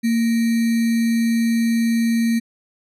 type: tone with sample-and-hold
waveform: sine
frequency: 229.8 Hz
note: A#3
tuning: 25 cents flat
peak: -15 dBFS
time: 0.03-2.4 s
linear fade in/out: 20 ms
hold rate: 2100 Hz
effects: resampled to 32000 Hz